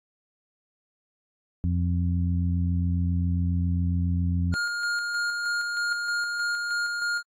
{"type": "harmonic tone", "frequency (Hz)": 87.31, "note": "F2", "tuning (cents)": 0, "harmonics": [1, 2, 3], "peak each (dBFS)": [-23, -28, -35], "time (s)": [1.64, 4.54], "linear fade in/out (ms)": 0}
{"type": "tone with tremolo", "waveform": "square", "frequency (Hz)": 1417, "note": "F6", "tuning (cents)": 25, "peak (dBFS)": -25, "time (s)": [4.52, 7.23], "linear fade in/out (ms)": 50, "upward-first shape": "square", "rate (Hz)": 3.2, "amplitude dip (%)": 30}
{"effects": ["low-pass 7000 Hz 12 dB/octave", "AAC 48 kbps"]}